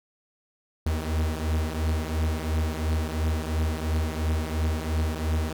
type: beating tone pair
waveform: 45% pulse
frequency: 77.8 / 80.7 Hz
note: D#2 / E2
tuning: 0 / -36 cents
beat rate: 2.9 Hz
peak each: -26 / -29 dBFS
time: 0.86-5.53 s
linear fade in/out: 5 ms
effects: none